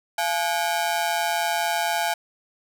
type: ring-modulated tone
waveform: sawtooth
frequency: 771 Hz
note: G5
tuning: 29 cents flat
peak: -15 dBFS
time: 0.18-2.14 s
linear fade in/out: 5 ms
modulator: 82.1 Hz
effects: none